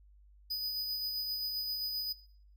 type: tone with tremolo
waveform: square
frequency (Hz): 4978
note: D#8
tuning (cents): 0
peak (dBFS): -33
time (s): 0.5-2.13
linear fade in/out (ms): 10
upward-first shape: sine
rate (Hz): 7.6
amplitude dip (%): 30
effects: noise-tail reverb RT60 0.7 s tail -20 dB re dry + added 50 Hz sine -57 dBFS peak until 2.56 s